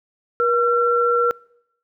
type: tone pair together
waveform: sine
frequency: 478.5 / 1357.3 Hz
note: A#4 / F6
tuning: +45 / -50 cents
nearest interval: octave + tritone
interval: 1805 cents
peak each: -18 dBFS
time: 0.4-1.31 s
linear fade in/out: 0 ms
effects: noise-tail reverb RT60 0.8 s tail -26 dB re dry